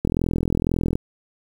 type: click train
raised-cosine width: 3 ms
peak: -8 dBFS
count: 39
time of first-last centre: 0.05-0.955 s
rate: 42 Hz
effects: 7-bit